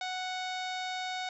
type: harmonic tone with a mistuned harmonic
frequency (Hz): 740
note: F#5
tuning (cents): 0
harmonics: 1 / 2 / 3 / 4 / 5 / 6 / 7 / 8 / 9 / 10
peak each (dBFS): -36 / -42 / -42 / -50 / -41 / -48 / -51 / -54 / -57 / -57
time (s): 0.01-1.29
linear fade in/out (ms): 2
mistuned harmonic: 10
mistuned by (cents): -15
effects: none